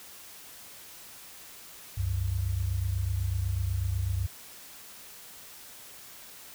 sine tone pair together, 67.74 / 95.8 Hz, C#2 / G2, -39 / -39 cents, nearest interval tritone, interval 600 cents, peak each -31 / -28 dBFS, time 1.97-4.27 s, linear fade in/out 10 ms, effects white hiss -48 dBFS RMS until 6.54 s

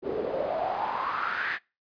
pink noise with band-pass filter sweep, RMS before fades -30 dBFS, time 0.02-1.59 s, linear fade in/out 50 ms, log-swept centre 380 to 1900 Hz, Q 6.3, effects noise-tail reverb RT60 0.3 s tail -25 dB re dry + resampled to 11025 Hz

